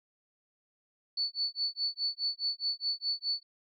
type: tone with tremolo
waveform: sine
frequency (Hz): 4464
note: C#8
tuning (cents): +11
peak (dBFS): -27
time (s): 1.17-3.43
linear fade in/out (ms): 5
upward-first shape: sine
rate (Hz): 4.8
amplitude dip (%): 100
effects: none